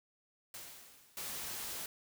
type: noise with exponential decay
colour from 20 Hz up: white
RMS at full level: -46 dBFS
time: 0.54-1.74 s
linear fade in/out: 2 ms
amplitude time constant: 260 ms
type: noise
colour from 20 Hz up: white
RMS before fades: -42 dBFS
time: 1.17-1.86 s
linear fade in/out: 2 ms
effects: none